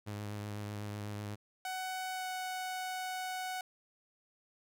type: tone with vibrato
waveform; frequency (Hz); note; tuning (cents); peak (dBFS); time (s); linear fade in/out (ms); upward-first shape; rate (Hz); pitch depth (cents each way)
sawtooth; 103.83; G#2; 0; -35; 0.06-1.36; 20; triangle; 8; 24
type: tone with pitch glide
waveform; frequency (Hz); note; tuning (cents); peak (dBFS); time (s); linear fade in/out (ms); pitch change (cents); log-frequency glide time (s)
sawtooth; 747 to 742.3; F#5 to F#5; +16 to +5; -33; 1.65-3.61; 2; -11; 2.13-2.26
effects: none